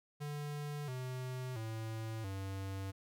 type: tone with pitch steps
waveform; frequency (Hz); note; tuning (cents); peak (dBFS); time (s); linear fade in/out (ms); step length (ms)
square; 146.83 / 127.82 / 111.28 / 96.87; D3 / C3 / A2 / G2; 0 / -40 / +20 / -20; -40; 0.2-2.92; 20; 680
effects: none